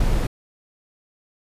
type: noise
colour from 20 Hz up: brown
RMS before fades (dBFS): -19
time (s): 0-0.27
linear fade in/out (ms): 5
effects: resampled to 32000 Hz